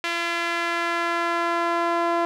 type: tone with band-pass filter sweep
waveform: sawtooth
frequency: 340.4 Hz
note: F4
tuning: 44 cents flat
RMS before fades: -24 dBFS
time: 0.04-2.25 s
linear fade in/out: 0 ms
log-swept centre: 2400 to 870 Hz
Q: 1.3
effects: none